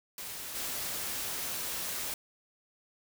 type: noise with level steps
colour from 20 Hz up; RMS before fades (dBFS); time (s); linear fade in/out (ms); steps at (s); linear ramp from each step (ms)
white; -41 / -36; 0.18-2.14; 2; 0.54; 20
effects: none